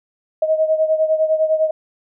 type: beating tone pair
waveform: sine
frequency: 628 / 637.9 Hz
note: D#5 / D#5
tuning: +16 / +43 cents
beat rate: 9.9 Hz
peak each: -15 / -20 dBFS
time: 0.42-1.71 s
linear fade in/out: 5 ms
effects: none